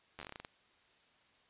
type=slowing click train; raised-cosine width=0.3 ms; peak=-29 dBFS; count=11; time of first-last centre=0.19-0.449 s; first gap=11 ms; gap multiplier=1.18; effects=white hiss -68 dBFS RMS until 1.49 s + resampled to 8000 Hz